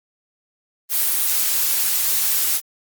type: noise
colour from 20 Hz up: blue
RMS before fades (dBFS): -19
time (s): 0.89-2.61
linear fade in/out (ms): 50
effects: Opus 32 kbps